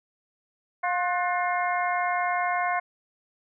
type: harmonic tone with a mistuned harmonic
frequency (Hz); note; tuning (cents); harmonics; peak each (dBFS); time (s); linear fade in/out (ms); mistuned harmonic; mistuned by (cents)
355; F4; +28; 2 / 3 / 4 / 5 / 6; -26 / -29 / -33 / -35 / -32; 0.83-2.8; 10; 4; +70
effects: none